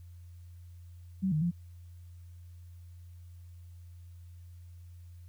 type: tone with pitch steps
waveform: sine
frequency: 190.1 / 153.6 / 172.6 Hz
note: F#3 / D#3 / F3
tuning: +47 / -22 / -20 cents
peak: -26 dBFS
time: 1.22-1.514 s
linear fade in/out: 20 ms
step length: 98 ms
effects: added 87 Hz sine -47 dBFS peak until 5.28 s + white hiss -71 dBFS RMS until 5.28 s